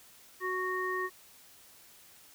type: harmonic tone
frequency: 370 Hz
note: F#4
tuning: in tune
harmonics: 1 / 3 / 5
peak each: -35 / -35 / -35 dBFS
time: 0.4-1.1 s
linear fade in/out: 50 ms
effects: white hiss -57 dBFS RMS until 2.34 s